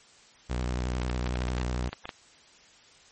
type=tone with vibrato; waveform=sawtooth; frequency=61.7 Hz; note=B1; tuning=1 cent flat; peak=-24 dBFS; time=0.49-1.9 s; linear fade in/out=20 ms; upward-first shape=sine; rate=11 Hz; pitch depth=60 cents each way
type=clicks; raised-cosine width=0.3 ms; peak=-18 dBFS; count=11; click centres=1.018 / 1.099 / 1.266 / 1.357 / 1.419 / 1.483 / 1.581 / 1.614 / 1.93 / 2.055 / 2.092 s
effects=white hiss -56 dBFS RMS until 3.11 s + MP3 32 kbps